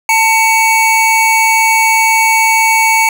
square tone pair together, 890 / 2243 Hz, A5 / C#7, +20 / +20 cents, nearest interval octave + major third, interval 1600 cents, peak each -11 dBFS, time 0.09-3.09 s, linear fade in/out 2 ms, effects none

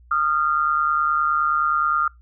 sine tone pair together, 1226.4 / 1376 Hz, D#6 / F6, -25 / -26 cents, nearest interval major second, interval 199 cents, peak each -20 dBFS, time 0.11-2.08 s, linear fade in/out 5 ms, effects noise-tail reverb RT60 0.2 s tail -25 dB re dry + added 60 Hz sine -47 dBFS peak until 2.21 s

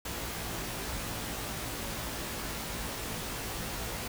pink noise with comb filter, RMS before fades -37 dBFS, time 0.05-4.08 s, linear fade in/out 5 ms, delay 18 ms, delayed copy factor +0.75, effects none

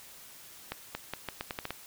accelerating click train, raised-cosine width 0.3 ms, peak -18 dBFS, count 9, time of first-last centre 0.72-1.706 s, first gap 230 ms, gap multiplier 0.81, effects white hiss -51 dBFS RMS until 1.86 s

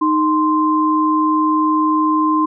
sine tone pair together, 310 / 1043.5 Hz, D#4 / C6, -6 / -5 cents, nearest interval octave + major sixth, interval 2101 cents, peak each -15 dBFS, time 0.01-2.46 s, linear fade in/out 10 ms, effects none

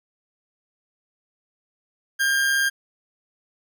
40% pulse tone with amplitude modulation, 1604 Hz, G6, 39 cents sharp, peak -16 dBFS, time 2.19-2.7 s, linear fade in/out 20 ms, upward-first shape sine, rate 138 Hz, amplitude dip 35%, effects none

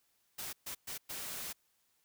white noise bursts at uneven times, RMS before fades -42 dBFS, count 4, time 0.38-0.53 / 0.66-0.75 / 0.87-0.98 / 1.09-1.53 s, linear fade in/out 10 ms, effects white hiss -75 dBFS RMS until 2.04 s

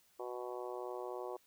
harmonic tone, 123.47 Hz, B2, in tune, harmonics 3 / 4 / 5 / 6 / 7 / 8 / 9, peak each -44 / -46 / -48 / -50 / -51 / -52 / -53 dBFS, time 0.19-1.37 s, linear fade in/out 10 ms, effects white hiss -70 dBFS RMS until 1.46 s

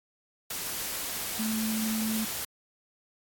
sine tone in noise, 220 Hz, A3, in tune, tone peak -28 dBFS, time 1.39-2.25 s, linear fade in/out 5 ms, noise white, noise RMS -34 dBFS, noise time 0.5-2.45 s, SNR +3 dB, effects AAC 64 kbps

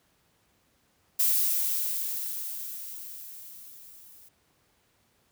violet noise with level ramp, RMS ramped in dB -23 to -53 dBFS, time 1.19-4.29 s, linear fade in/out 10 ms, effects pink hiss -68 dBFS RMS until 5.31 s + high-pass 60 Hz 12 dB/octave

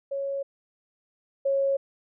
sine tone pair in turn, 553 / 548.9 Hz, C#5 / C#5, -4 / -17 cents, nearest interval unison, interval 13 cents, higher first, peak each -27 / -21 dBFS, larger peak second, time 0.11-0.43 / 1.45-1.77 s, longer neither, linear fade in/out 10 ms, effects none

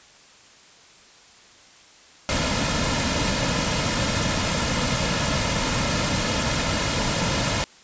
pink noise with comb filter, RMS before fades -23 dBFS, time 2.29-7.64 s, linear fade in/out 0 ms, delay 2.6 ms, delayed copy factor -0.55, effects white hiss -50 dBFS RMS until 7.83 s + resampled to 16000 Hz

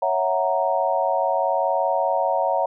sine chord, F# dominant seventh, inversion second, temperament equal, 554.4 / 659.3 / 740 / 932.3 Hz, C#5 / E5 / F#5 / A#5, 0 / 0 / 0 / 0 cents, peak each -24 dBFS, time 0.02-2.66 s, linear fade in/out 5 ms, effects none

